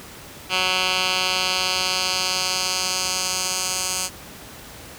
10% pulse tone with band-pass filter sweep, 185 Hz, F#3, in tune, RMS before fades -23 dBFS, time 0.49-4.1 s, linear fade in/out 50 ms, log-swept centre 3100 to 7400 Hz, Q 1.5, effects pink hiss -40 dBFS RMS until 4.98 s + high-pass 60 Hz 12 dB/octave

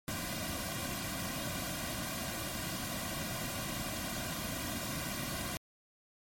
pink noise with comb filter, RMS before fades -38 dBFS, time 0.08-5.57 s, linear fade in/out 0 ms, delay 2.3 ms, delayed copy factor -0.95, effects MP3 64 kbps

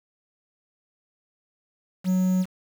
triangle tone with quantisation, 185 Hz, F#3, in tune, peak -17 dBFS, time 2.04-2.46 s, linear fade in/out 50 ms, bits 7, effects none

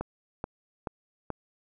click train, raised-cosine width 1 ms, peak -18 dBFS, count 4, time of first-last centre 0.01-1.303 s, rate 2.32 Hz, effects none

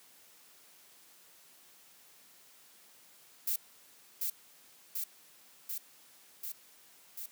violet noise with echo, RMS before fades -32 dBFS, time 3.47-3.56 s, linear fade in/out 5 ms, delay 740 ms, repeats 5, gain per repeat -2 dB, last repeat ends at 7.26 s, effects white hiss -60 dBFS RMS until 7.31 s + high-pass 150 Hz 12 dB/octave

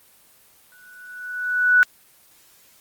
sine tone with exponential growth, 1480 Hz, F#6, in tune, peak -9 dBFS, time 0.72-1.83 s, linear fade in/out 0 ms, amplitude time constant 240 ms, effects white hiss -54 dBFS RMS until 2.8 s + Opus 24 kbps

